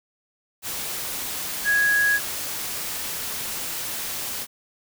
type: tone in noise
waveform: sine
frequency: 1661.2 Hz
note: G#6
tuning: in tune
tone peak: -17 dBFS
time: 1.64-2.2 s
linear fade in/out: 50 ms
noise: white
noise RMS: -30 dBFS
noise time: 0.62-4.47 s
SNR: +10 dB
effects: none